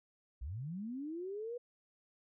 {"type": "linear sweep", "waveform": "sine", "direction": "up", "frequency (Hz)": [53, 493.9], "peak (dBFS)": -39, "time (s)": [0.41, 1.58], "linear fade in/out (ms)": 10, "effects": []}